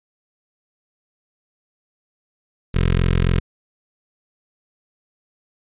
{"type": "tone with notch filter", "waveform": "15% pulse", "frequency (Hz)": 43.62, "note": "F1", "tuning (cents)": -1, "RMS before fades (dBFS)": -17, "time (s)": [2.74, 3.4], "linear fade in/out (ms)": 10, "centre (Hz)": 780, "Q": 0.93, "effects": ["resampled to 8000 Hz"]}